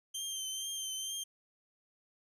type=tone with vibrato; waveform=20% pulse; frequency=3136 Hz; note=G7; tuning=in tune; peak=-31 dBFS; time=0.14-1.24 s; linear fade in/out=10 ms; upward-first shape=triangle; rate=2.2 Hz; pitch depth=40 cents each way; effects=12-bit

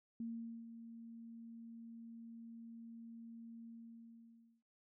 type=tone with ADSR envelope; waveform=sine; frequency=230 Hz; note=A#3; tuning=23 cents flat; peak=-40 dBFS; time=0.2-4.63 s; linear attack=3 ms; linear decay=450 ms; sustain=-10 dB; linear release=960 ms; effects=none

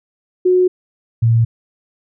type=tone pair in turn; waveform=sine; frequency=365.3 / 115.06 Hz; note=F#4 / A#2; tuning=-22 / -22 cents; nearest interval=octave + minor sixth; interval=2000 cents; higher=first; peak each=-9 dBFS; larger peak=neither; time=0.45-0.68 / 1.22-1.45 s; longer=neither; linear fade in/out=10 ms; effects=none

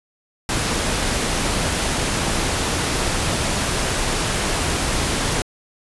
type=noise; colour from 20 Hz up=pink; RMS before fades=-21 dBFS; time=0.49-5.42 s; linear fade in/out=2 ms; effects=resampled to 24000 Hz

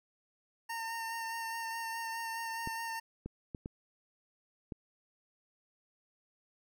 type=tone with vibrato; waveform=25% pulse; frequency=912 Hz; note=A#5; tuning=38 cents flat; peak=-33 dBFS; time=0.69-3 s; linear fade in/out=10 ms; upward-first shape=sine; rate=4.8 Hz; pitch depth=17 cents each way
type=clicks; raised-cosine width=3 ms; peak=-27 dBFS; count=5; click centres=2.674 / 3.26 / 3.548 / 3.659 / 4.722 s
effects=none

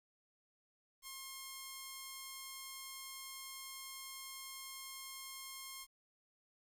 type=tone; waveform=5% pulse; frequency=1070 Hz; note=C6; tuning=38 cents sharp; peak=-35 dBFS; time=1.02-5.87 s; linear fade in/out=50 ms; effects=11-bit

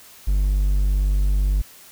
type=tone; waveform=triangle; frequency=49 Hz; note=G1; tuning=in tune; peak=-14 dBFS; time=0.27-1.62 s; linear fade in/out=10 ms; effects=white hiss -46 dBFS RMS until 1.91 s

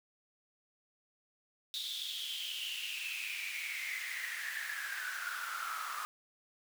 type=noise with high-pass filter sweep; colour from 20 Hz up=pink; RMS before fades=-40 dBFS; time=1.74-6.05 s; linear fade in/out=0 ms; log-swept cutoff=3700 to 1200 Hz; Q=9.5; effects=none

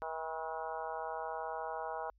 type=harmonic tone with a mistuned harmonic; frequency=160.8 Hz; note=E3; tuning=43 cents flat; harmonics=3 / 4 / 5 / 6 / 7 / 8 / 9; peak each=-45 / -43 / -42 / -44 / -48 / -49 / -50 dBFS; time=0.02-2.1 s; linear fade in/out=0 ms; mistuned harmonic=7; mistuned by=-61 cents; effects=added 50 Hz sine -65 dBFS peak until 2.18 s

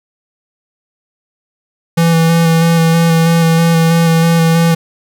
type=tone with vibrato; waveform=square; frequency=165.5 Hz; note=E3; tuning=7 cents sharp; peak=-8 dBFS; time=1.97-4.75 s; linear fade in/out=10 ms; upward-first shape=square; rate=3.1 Hz; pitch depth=15 cents each way; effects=8-bit

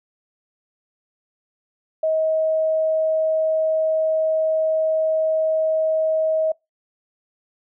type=tone; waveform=sine; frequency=634 Hz; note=D#5; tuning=32 cents sharp; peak=-17 dBFS; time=2.03-6.52 s; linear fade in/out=5 ms; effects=noise-tail reverb RT60 0.2 s tail -24 dB re dry

